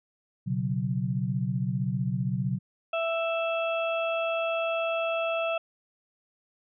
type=chord; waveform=sine; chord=B suspended second; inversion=none; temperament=just; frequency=123.47 / 138.9 / 185.21 Hz; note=B2 / C#3 / F#3; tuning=0 / +4 / +2 cents; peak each=-30 dBFS; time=0.46-2.59 s; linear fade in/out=20 ms
type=harmonic tone; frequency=661 Hz; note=E5; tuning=5 cents sharp; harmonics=1 / 2 / 4 / 5; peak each=-27 / -34 / -33 / -42 dBFS; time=2.93-5.58 s; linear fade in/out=5 ms
effects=none